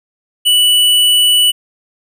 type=tone; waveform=square; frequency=2960 Hz; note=F#7; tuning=in tune; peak=-8 dBFS; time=0.45-1.52 s; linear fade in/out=20 ms; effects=none